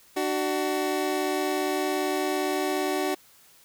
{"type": "tone pair together", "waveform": "25% pulse", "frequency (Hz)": [298.2, 375.7], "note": ["D4", "F#4"], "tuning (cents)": [27, 26], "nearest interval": "major third", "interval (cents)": 399, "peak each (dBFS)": [-25, -23], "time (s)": [0.16, 3.15], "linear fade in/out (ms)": 10, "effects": ["white hiss -56 dBFS RMS until 3.64 s"]}